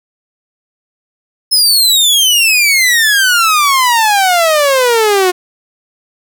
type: exponential sweep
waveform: sawtooth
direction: down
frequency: 5200 to 356.2 Hz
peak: -4 dBFS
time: 1.51-5.32 s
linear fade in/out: 20 ms
effects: none